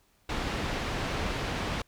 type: low-pass noise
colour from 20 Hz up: pink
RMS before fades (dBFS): -32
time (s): 0.29-1.82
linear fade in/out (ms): 5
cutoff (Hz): 3800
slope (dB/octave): 12
effects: pink hiss -67 dBFS RMS until 1.87 s